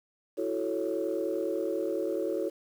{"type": "chord", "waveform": "sine", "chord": "F# minor seventh", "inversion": "third", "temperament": "equal", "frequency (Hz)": [329.6, 370, 440, 554.4], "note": ["E4", "F#4", "A4", "C#5"], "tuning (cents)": [0, 0, 0, 0], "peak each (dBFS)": -33, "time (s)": [0.37, 2.5], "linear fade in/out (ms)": 20, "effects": ["tanh soft clip ceiling -20 dBFS", "9-bit"]}